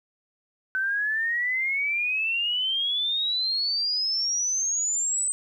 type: exponential sweep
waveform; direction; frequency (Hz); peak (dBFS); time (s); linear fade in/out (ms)
sine; up; 1519 to 8190; -23; 0.75-5.32; 0
effects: 10-bit